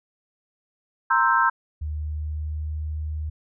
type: chord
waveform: sine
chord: C dominant seventh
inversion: third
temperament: equal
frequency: 932.3 / 1046.5 / 1318.5 / 1568 Hz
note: Bb5 / C6 / E6 / G6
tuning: 0 / 0 / 0 / 0 cents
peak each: -22 dBFS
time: 1.1-1.5 s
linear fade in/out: 10 ms
type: tone with pitch glide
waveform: sine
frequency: 76 to 76.88 Hz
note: D#2 to D#2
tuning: -40 to -20 cents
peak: -26 dBFS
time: 1.81-3.3 s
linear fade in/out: 10 ms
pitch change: +20 cents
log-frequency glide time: 2.01-2.79 s
effects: none